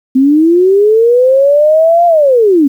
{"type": "linear two-way sweep", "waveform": "sine", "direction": "up then down", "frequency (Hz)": [255.2, 700, 263.9], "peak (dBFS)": -4, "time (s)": [0.15, 2.68], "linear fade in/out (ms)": 10, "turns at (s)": 2.06, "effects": ["7-bit"]}